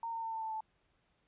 sine tone with pitch steps, 920 / 911 / 902.1 / 893.3 / 884.6 / 875.9 Hz, A#5 / A#5 / A5 / A5 / A5 / A5, -23 / -40 / +43 / +26 / +9 / -8 cents, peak -36 dBFS, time 0.03-0.606 s, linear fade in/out 2 ms, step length 96 ms, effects pink hiss -75 dBFS RMS until 1.27 s + resampled to 8000 Hz

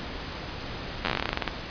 slowing click train, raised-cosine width 0.3 ms, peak -9 dBFS, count 17, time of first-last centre 1.05-1.478 s, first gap 10 ms, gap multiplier 1.12, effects pink hiss -36 dBFS RMS until 1.7 s + resampled to 11025 Hz

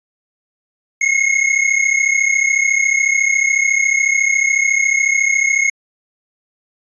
square tone pair together, 2149 / 2183 Hz, C7 / C#7, +46 / -27 cents, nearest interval unison, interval 27 cents, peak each -16 dBFS, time 1.01-5.7 s, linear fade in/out 5 ms, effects resampled to 22050 Hz

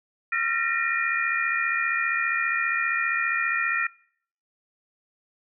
sine tone cluster, 1369 / 1818 / 1893 / 2418 Hz, F6 / A#6 / A#6 / D7, -35 / -44 / +26 / +50 cents, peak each -28 dBFS, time 0.32-3.87 s, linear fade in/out 5 ms, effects noise-tail reverb RT60 0.6 s tail -24 dB re dry

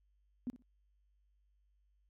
sine tone with echo, 246.9 Hz, B3, in tune, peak -35 dBFS, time 0.47-0.5 s, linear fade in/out 0 ms, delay 61 ms, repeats 2, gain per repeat -15 dB, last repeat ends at 0.622 s, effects added 50 Hz sine -70 dBFS peak until 2.09 s + AAC 48 kbps

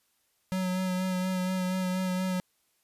square tone with vibrato, 184.9 Hz, F#3, 1 cent flat, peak -28 dBFS, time 0.52-2.4 s, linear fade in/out 0 ms, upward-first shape sine, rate 4.2 Hz, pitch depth 22 cents each way, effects white hiss -72 dBFS RMS until 2.83 s + resampled to 32000 Hz

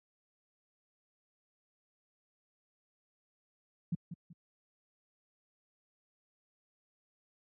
sine tone with echo, 169.5 Hz, E3, 49 cents sharp, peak -29 dBFS, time 3.92-3.95 s, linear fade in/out 5 ms, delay 190 ms, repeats 2, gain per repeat -10 dB, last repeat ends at 4.33 s, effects high-pass 80 Hz 12 dB/octave

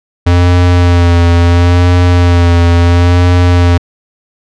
square tone with vibrato, 87.31 Hz, F2, in tune, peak -5 dBFS, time 0.26-3.78 s, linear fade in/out 10 ms, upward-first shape sine, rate 0.73 Hz, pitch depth 30 cents each way, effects low-pass 5000 Hz 12 dB/octave

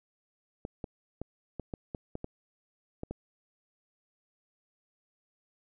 clicks, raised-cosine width 2 ms, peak -23 dBFS, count 10, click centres 0.651 / 0.842 / 1.216 / 1.597 / 1.738 / 1.948 / 2.154 / 2.244 / 3.034 / 3.11 s, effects none

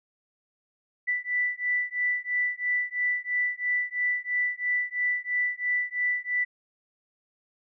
sine beating tone pair, 1975.5 / 1978.5 Hz, B6 / B6, 0 / +3 cents, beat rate 3 Hz, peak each -28 dBFS, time 1.07-6.45 s, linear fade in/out 20 ms, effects none

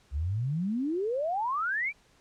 sine exponential sweep, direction up, 65.41 to 2412 Hz, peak -27 dBFS, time 0.11-1.93 s, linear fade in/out 50 ms, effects pink hiss -63 dBFS RMS until 2.2 s + low-pass 8000 Hz 12 dB/octave

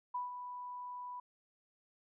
sine tone with ADSR envelope, 987.8 Hz, B5, in tune, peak -34 dBFS, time 0.14-1.2 s, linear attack 10 ms, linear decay 150 ms, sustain -8 dB, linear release 5 ms, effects none

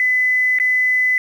sine tone with dropouts, 2009 Hz, B6, 29 cents sharp, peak -13 dBFS, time 0-1.18 s, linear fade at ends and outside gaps 1 ms, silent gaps 0.587-0.599 s, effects 7-bit

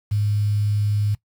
sine tone with quantisation, 103.83 Hz, G#2, in tune, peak -18 dBFS, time 0.11-1.15 s, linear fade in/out 10 ms, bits 7, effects noise-tail reverb RT60 0.1 s tail -19 dB re dry

